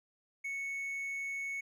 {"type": "tone", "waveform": "triangle", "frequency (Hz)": 2212, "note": "C#7", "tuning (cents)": -4, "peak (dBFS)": -34, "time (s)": [0.44, 1.61], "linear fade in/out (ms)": 10, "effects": []}